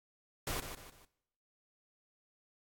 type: noise with echo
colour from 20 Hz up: pink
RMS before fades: -37 dBFS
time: 0.47-0.6 s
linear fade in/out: 2 ms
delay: 150 ms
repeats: 3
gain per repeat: -8 dB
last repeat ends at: 1.05 s
effects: noise-tail reverb RT60 0.8 s tail -20 dB re dry + AAC 64 kbps

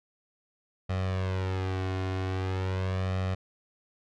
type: tone with flanger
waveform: sawtooth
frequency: 93.9 Hz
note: F#2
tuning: 26 cents sharp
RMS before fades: -30 dBFS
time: 0.89-3.35 s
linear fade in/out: 10 ms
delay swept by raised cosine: 1.6 to 2.8 ms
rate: 0.43 Hz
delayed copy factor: +0.75
effects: low-pass 4000 Hz 12 dB/octave

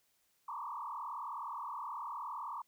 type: tone with frequency modulation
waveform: sine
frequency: 1046.5 Hz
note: C6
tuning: in tune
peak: -39 dBFS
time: 0.48-2.62 s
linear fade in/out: 5 ms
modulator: 39.2 Hz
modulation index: 3.8
effects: white hiss -75 dBFS RMS until 2.67 s

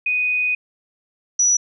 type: tone pair in turn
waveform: sine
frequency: 2489 / 5884 Hz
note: D#7 / F#8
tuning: 0 / -11 cents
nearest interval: octave + minor third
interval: 1489 cents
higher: second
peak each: -17 / -13 dBFS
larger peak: second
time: 0.06-0.55 / 1.39-1.57 s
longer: first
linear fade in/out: 5 ms
effects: none

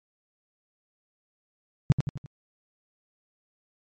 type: tone with echo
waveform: sine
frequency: 140.3 Hz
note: C#3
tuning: 21 cents sharp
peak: -13 dBFS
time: 1.9-1.92 s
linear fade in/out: 0 ms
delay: 85 ms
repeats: 4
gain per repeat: -6 dB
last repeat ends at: 2.26 s
effects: MP3 32 kbps

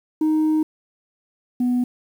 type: tone pair in turn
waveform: sine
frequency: 311.1 / 246.9 Hz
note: D#4 / B3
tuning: 0 / 0 cents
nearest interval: major third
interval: 400 cents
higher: first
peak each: -13 / -15 dBFS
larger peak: first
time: 0.21-0.63 / 1.6-1.84 s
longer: first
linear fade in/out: 5 ms
effects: tanh soft clip ceiling -15 dBFS + 8-bit

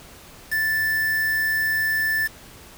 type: tone with quantisation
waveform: triangle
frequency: 1760 Hz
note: A6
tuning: in tune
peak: -18 dBFS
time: 0.51-2.28 s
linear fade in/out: 20 ms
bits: 5
effects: pink hiss -45 dBFS RMS until 2.77 s

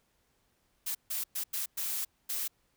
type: noise bursts at uneven times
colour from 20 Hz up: blue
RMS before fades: -34 dBFS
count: 6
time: 0.86-0.95 / 1.1-1.24 / 1.35-1.44 / 1.53-1.66 / 1.77-2.05 / 2.29-2.48 s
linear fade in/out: 10 ms
effects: pink hiss -73 dBFS RMS until 2.76 s

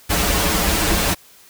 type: noise with comb filter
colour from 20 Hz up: pink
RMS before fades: -18 dBFS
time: 0.09-1.15 s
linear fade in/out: 20 ms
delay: 7.9 ms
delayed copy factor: -0.95
effects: white hiss -48 dBFS RMS until 1.49 s

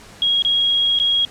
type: tone with dropouts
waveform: sine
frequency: 3292 Hz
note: G#7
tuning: 16 cents flat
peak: -14 dBFS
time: 0.22-1.25 s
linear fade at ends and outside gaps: 1 ms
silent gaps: 0.422-0.449 / 0.989-0.999 s
effects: pink hiss -42 dBFS RMS until 1.3 s + low-pass 9000 Hz 12 dB/octave

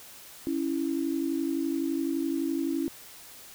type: tone pair together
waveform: sine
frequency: 277.2 / 329 Hz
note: C#4 / E4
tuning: 0 / -3 cents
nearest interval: minor third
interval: 297 cents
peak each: -29 / -29 dBFS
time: 0.47-2.88 s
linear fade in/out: 0 ms
effects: white hiss -48 dBFS RMS until 3.54 s

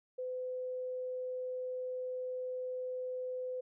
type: tone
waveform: sine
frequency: 507 Hz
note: B4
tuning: 45 cents sharp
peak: -36 dBFS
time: 0.18-3.61 s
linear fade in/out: 10 ms
effects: none

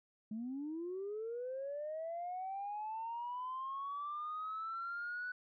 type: linear sweep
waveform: sine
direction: up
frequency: 209.7 to 1491 Hz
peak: -38 dBFS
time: 0.31-5.32 s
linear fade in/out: 5 ms
effects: tanh soft clip ceiling -35 dBFS

